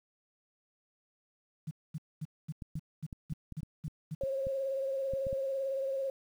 sine tone bursts, 155.56 Hz, D#3, in tune, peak -34 dBFS, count 10, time 1.67-4.15 s, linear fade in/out 10 ms, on 41 ms, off 230 ms
clicks, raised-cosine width 5 ms, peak -29 dBFS, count 12, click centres 2.622 / 2.756 / 3.128 / 3.324 / 3.523 / 3.632 / 3.879 / 4.236 / 4.469 / 5.136 / 5.268 / 5.329 s
sine tone with vibrato, 540 Hz, C#5, 45 cents flat, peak -31 dBFS, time 4.21-6.1 s, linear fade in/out 2 ms, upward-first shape triangle, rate 18 Hz, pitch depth 41 cents each way
effects 10-bit

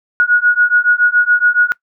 sine beating tone pair, 1449 / 1456.1 Hz, F#6 / F#6, -37 / -28 cents, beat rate 7.1 Hz, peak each -12 dBFS, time 0.2-1.72 s, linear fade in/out 0 ms, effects noise-tail reverb RT60 0.1 s tail -22 dB re dry

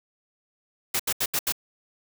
white noise bursts, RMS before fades -25 dBFS, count 5, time 0.94-1.523 s, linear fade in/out 5 ms, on 55 ms, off 77 ms, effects none

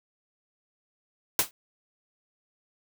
white noise with exponential decay, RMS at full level -18 dBFS, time 1.39-1.51 s, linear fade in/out 1 ms, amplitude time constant 24 ms, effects none

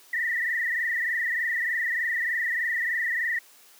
sine tone with frequency modulation, 1894 Hz, A#6, 27 cents sharp, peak -24 dBFS, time 0.13-3.39 s, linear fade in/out 5 ms, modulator 23.3 Hz, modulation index 4.2, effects white hiss -54 dBFS RMS until 3.79 s + high-pass 300 Hz 12 dB/octave

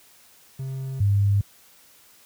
triangle / sine tone pair in turn, 133.3 / 100.53 Hz, C3 / G2, +33 / +44 cents, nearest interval perfect fourth, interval 489 cents, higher first, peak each -26 / -16 dBFS, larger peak second, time 0.59-1 / 1-1.41 s, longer neither, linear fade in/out 5 ms, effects white hiss -54 dBFS RMS until 2.25 s + high-pass 60 Hz 12 dB/octave

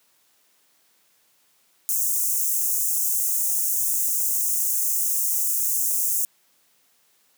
white high-pass noise, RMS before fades -23 dBFS, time 1.89-6.25 s, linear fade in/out 0 ms, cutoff 6300 Hz, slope 48 dB/octave, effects white hiss -63 dBFS RMS until 7.37 s + high-pass 150 Hz 12 dB/octave

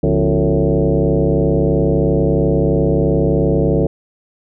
sine tone with frequency modulation, 138.59 Hz, C#3, in tune, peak -11 dBFS, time 0.03-3.87 s, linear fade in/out 5 ms, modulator 103 Hz, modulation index 4.1, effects none

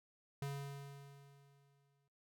square tone with exponential decay, 140.2 Hz, C#3, 20 cents sharp, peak -39 dBFS, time 0.42-2.08 s, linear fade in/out 2 ms, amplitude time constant 360 ms, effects noise-tail reverb RT60 0.3 s tail -19 dB re dry

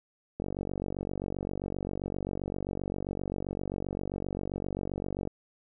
click train, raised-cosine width 2 ms, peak -20 dBFS, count 233, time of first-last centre 0.4-5.274 s, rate 47.6 Hz, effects none

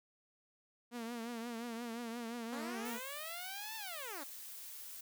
sawtooth tone with vibrato, 233.7 Hz, A#3, 5 cents sharp, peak -37 dBFS, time 0.91-3 s, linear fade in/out 50 ms, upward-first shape triangle, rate 5.7 Hz, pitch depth 81 cents each way
10% pulse linear two-way sweep, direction up then down, 257.3 to 900 to 257.3 Hz, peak -36 dBFS, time 2.52-4.24 s, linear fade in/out 10 ms, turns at 3.76 s
blue noise, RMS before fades -49 dBFS, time 2.85-5.01 s, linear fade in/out 5 ms
effects none

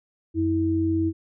sine tone pair together, 91 / 324.3 Hz, F#2 / E4, -28 / -28 cents, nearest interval octave + minor seventh, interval 2200 cents, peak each -26 / -21 dBFS, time 0.34-1.13 s, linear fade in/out 50 ms, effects none

